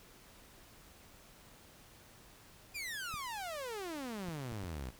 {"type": "exponential sweep", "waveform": "sawtooth", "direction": "down", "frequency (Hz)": [2489, 58.27], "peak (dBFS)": -36, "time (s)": [2.74, 4.91], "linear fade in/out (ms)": 20}
{"type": "clicks", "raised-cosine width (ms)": 5, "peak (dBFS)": -35, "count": 4, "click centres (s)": [3.141, 4.286, 4.523, 4.639]}
{"effects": ["pink hiss -59 dBFS RMS until 4.99 s"]}